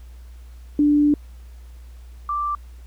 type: tone pair in turn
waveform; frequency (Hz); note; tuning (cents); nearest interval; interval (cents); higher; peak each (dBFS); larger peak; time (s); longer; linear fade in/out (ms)
sine; 293.7 / 1174.8; D4 / D6; 0 / 0; 2 octaves; 2400; second; -13 / -21; first; 0.79-1.14 / 2.29-2.55; first; 2
effects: added 60 Hz sine -38 dBFS peak until 2.86 s + pink hiss -57 dBFS RMS until 2.86 s